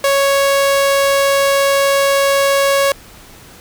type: tone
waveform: sawtooth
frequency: 554.4 Hz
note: C#5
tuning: in tune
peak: -7 dBFS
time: 0.04-2.92 s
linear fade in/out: 2 ms
effects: pink hiss -40 dBFS RMS until 3.6 s